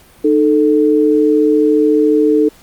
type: tone pair together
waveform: sine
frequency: 306 / 440 Hz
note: D#4 / A4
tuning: -29 / 0 cents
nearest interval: tritone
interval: 629 cents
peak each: -11 dBFS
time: 0.24-2.49 s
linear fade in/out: 10 ms
effects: pink hiss -45 dBFS RMS until 2.62 s + Opus 48 kbps